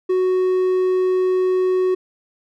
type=tone; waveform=triangle; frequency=370 Hz; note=F#4; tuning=in tune; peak=-13 dBFS; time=0.09-1.95 s; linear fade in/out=10 ms; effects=none